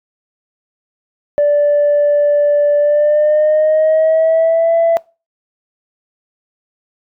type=tone with pitch glide; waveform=sine; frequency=584 to 667 Hz; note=D5 to E5; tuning=-10 to +20 cents; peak=-7 dBFS; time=1.38-4.97 s; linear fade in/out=0 ms; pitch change=+230 cents; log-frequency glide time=2.78-4.74 s; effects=noise-tail reverb RT60 0.3 s tail -24 dB re dry + tanh soft clip ceiling -6 dBFS